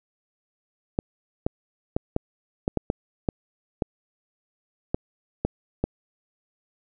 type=clicks; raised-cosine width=2 ms; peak=-9 dBFS; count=12; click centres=0.989 / 1.465 / 1.965 / 2.164 / 2.679 / 2.773 / 2.901 / 3.288 / 3.822 / 4.945 / 5.45 / 5.84 s; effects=none